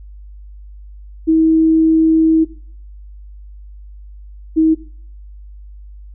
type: tone pair in turn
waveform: sine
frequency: 320.9 / 318.5 Hz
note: E4 / D#4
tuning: -46 / +41 cents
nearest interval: unison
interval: 13 cents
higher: first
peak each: -8 dBFS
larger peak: neither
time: 1.27-2.45 / 4.56-4.75 s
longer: first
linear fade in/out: 20 ms
effects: noise-tail reverb RT60 0.5 s tail -17 dB re dry + added 50 Hz sine -33 dBFS peak until 6.14 s